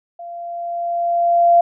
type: tone with level ramp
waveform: sine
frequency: 689 Hz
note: F5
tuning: 24 cents flat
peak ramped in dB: -30 to -7 dBFS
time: 0.19-1.61 s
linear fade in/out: 5 ms
effects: none